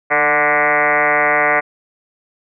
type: tone with frequency modulation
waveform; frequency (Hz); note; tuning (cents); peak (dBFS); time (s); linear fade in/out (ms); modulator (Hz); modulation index
sine; 1318.5; E6; 0; -11; 0.1-1.61; 20; 145; 5.8
effects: none